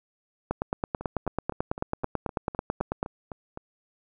two click trains, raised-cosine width 1 ms, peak -22 / -12 dBFS, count 11 / 24, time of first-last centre 1.01-3.574 / 0.51-3.029 s, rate 3.9 / 9.13 Hz, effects none

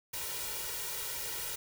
white noise with comb filter, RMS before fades -38 dBFS, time 0.13-1.56 s, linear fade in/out 10 ms, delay 2.1 ms, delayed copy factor +0.9, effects none

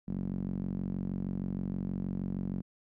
sawtooth tone with band-pass filter, 46.36 Hz, F#1, 4 cents sharp, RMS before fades -35 dBFS, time 0.07-2.62 s, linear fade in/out 20 ms, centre 200 Hz, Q 3.4, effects none

